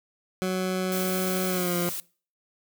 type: tone with pitch glide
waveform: 20% pulse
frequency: 185.7 to 175.28 Hz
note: F#3 to F3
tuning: +7 to +7 cents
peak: -20 dBFS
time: 0.42-1.89 s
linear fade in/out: 0 ms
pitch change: -100 cents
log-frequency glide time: 1.47-1.76 s
type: noise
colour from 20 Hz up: blue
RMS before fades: -33 dBFS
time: 0.92-2 s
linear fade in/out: 0 ms
effects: noise-tail reverb RT60 0.4 s tail -22 dB re dry